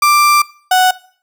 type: tone pair in turn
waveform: 35% pulse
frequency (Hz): 1180 / 740.6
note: D6 / F#5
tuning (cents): +8 / +1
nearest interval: minor sixth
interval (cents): 807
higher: first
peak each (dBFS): -6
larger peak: neither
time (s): 0.02-0.42 / 0.71-0.91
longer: first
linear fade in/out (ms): 5
effects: noise-tail reverb RT60 0.5 s tail -20 dB re dry